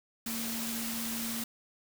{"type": "tone in noise", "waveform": "sine", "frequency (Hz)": 229.1, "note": "A#3", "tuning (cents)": -30, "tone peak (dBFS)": -37, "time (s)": [0.26, 1.44], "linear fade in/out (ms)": 5, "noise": "white", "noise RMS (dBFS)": -37, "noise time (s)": [0.26, 1.44], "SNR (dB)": -3, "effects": []}